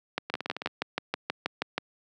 two click trains, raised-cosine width 0.3 ms, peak -17 / -11 dBFS, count 8 / 11, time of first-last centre 0.3-0.672 / 0.18-1.78 s, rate 18.8 / 6.25 Hz, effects high-pass 200 Hz 12 dB/octave

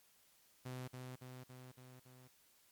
sawtooth tone with echo, 127.4 Hz, C3, 46 cents flat, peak -40 dBFS, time 0.65-0.88 s, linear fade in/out 10 ms, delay 280 ms, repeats 5, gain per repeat -3 dB, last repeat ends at 2.28 s, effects white hiss -70 dBFS RMS until 2.71 s + MP3 96 kbps

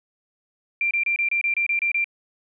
sine tone bursts, 2368 Hz, D7, 14 cents sharp, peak -19 dBFS, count 10, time 0.81-2.043 s, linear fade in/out 2 ms, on 99 ms, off 27 ms, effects none

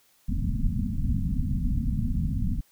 pink low-pass noise, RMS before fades -26 dBFS, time 0.28-2.61 s, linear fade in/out 10 ms, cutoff 260 Hz, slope 96 dB/octave, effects white hiss -63 dBFS RMS until 2.71 s

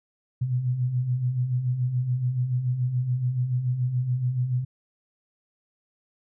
sine beating tone pair, 120 / 127 Hz, B2 / B2, -49 / +49 cents, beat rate 7 Hz, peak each -31 / -23 dBFS, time 0.41-4.65 s, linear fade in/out 10 ms, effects none

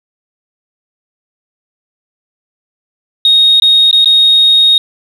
sine tone with dropouts, 3732 Hz, A#7, 1 cent sharp, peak -3 dBFS, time 3.25-4.78 s, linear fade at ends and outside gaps 2 ms, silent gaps 3.6-3.621 / 3.912-3.928 / 4.046-4.057 s, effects tanh soft clip ceiling 0 dBFS + 7-bit

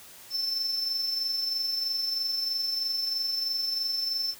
triangle tone with amplitude modulation, 5310 Hz, E8, 12 cents sharp, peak -24 dBFS, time 0.3-4.35 s, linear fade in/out 50 ms, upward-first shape sine, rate 23.1 Hz, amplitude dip 40%, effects white hiss -49 dBFS RMS until 4.39 s

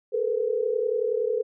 sine tone cluster, 426.8 / 457.9 / 496.8 Hz, G#4 / A#4 / B4, +47 / -31 / +10 cents, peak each -27 dBFS, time 0.12-1.43 s, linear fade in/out 20 ms, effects none

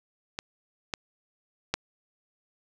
clicks, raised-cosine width 0.2 ms, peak -15 / -12 / -8 dBFS, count 3, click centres 0.389 / 0.938 / 1.74 s, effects none

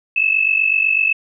sine tone pair together, 2589 / 2637 Hz, E7 / E7, -32 / 0 cents, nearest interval unison, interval 32 cents, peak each -16 dBFS, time 0.16-1.13 s, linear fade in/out 5 ms, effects none

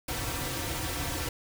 pink noise with comb filter, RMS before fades -33 dBFS, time 0.08-1.29 s, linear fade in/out 5 ms, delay 4.8 ms, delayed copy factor -0.95, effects none

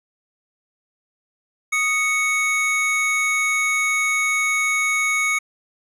square tone pair together, 1245.5 / 2217 Hz, D#6 / C#7, +1 / 0 cents, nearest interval minor seventh, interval 999 cents, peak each -27 / -19 dBFS, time 1.72-5.39 s, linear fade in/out 10 ms, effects low-pass 11000 Hz 12 dB/octave

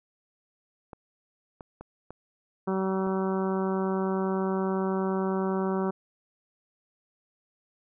clicks, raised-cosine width 1 ms, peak -27 dBFS, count 5, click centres 0.932 / 1.608 / 1.81 / 2.106 / 3.069 s
harmonic tone, 190.4 Hz, F#3, 50 cents sharp, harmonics 1 / 2 / 3 / 4 / 5 / 6 / 7 / 8, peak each -28 / -29 / -37 / -38 / -37 / -40 / -41 / -47 dBFS, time 2.67-5.91 s, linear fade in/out 10 ms
effects none

